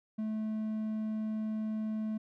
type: tone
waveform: triangle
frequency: 217 Hz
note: A3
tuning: 24 cents flat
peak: -30 dBFS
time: 0.18-2.18 s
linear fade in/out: 10 ms
effects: none